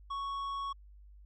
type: tone with tanh clipping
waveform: sine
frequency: 1110 Hz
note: C#6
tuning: 2 cents sharp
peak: -36 dBFS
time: 0.1-0.73 s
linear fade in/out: 10 ms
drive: 8 dB
effects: added 50 Hz sine -52 dBFS peak until 1.25 s